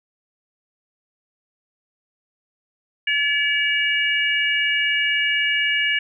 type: harmonic tone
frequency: 572 Hz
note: D5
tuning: 46 cents flat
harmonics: 3 / 4 / 5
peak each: -22 / -22 / -22 dBFS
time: 3.07-5.99 s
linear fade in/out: 5 ms
effects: none